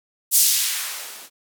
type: noise with band-pass filter sweep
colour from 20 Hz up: violet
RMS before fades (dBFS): -21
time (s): 0.31-1.3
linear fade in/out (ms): 50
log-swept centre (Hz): 8300 to 210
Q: 0.81
effects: none